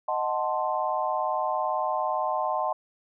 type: chord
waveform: sine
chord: D# diminished seventh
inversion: none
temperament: equal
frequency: 622.3 / 740 / 880 / 1046.5 Hz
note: D#5 / F#5 / A5 / C6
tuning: 0 / 0 / 0 / 0 cents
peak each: -30 dBFS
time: 0.08-2.73 s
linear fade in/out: 5 ms
effects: none